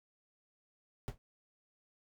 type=noise with exponential decay; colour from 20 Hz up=brown; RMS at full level=-34 dBFS; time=1.08-1.18 s; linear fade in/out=0 ms; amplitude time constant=21 ms; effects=none